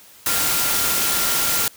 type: tone in noise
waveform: sine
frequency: 1391 Hz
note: F6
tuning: 7 cents flat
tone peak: -30 dBFS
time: 0.26-1.68 s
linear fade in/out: 2 ms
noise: white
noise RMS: -20 dBFS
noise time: 0.26-1.68 s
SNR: -13 dB
effects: white hiss -47 dBFS RMS until 1.76 s